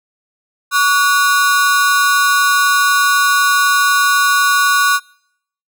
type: ring-modulated tone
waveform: 45% pulse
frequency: 1297 Hz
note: E6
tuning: 28 cents flat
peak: -7 dBFS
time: 0.71-5 s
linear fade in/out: 50 ms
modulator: 166 Hz
effects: noise-tail reverb RT60 0.7 s tail -25 dB re dry